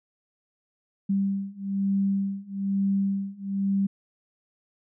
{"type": "beating tone pair", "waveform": "sine", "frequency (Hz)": [196, 197.1], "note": ["G3", "G3"], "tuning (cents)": [0, 10], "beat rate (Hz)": 1.1, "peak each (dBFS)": [-27, -26], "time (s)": [1.09, 3.87], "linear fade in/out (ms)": 10, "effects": []}